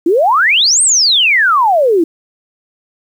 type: exponential two-way sweep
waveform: sine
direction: up then down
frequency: 312.6 to 8870 to 312.6 Hz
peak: -7 dBFS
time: 0.06-2.04 s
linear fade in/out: 5 ms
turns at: 0.82 s
effects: 7-bit